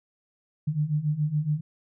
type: beating tone pair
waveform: sine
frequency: 146.4 / 153.5 Hz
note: D3 / D#3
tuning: -5 / -23 cents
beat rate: 7.1 Hz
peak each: -28 / -25 dBFS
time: 0.67-1.61 s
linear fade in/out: 10 ms
effects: none